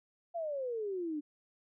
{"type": "exponential sweep", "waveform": "sine", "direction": "down", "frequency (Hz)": [698.5, 288.5], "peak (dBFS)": -34, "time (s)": [0.34, 1.21], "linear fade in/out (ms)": 20, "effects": []}